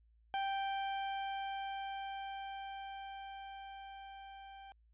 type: tone with level ramp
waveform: 40% pulse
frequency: 784 Hz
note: G5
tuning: in tune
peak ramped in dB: -33 to -50 dBFS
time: 0.34-4.72 s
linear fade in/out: 0 ms
effects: added 56 Hz sine -65 dBFS peak until 4.93 s + resampled to 8000 Hz